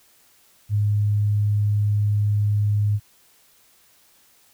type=tone; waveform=sine; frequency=103.83 Hz; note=G#2; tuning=in tune; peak=-17 dBFS; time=0.69-3 s; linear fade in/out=50 ms; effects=white hiss -57 dBFS RMS until 4.53 s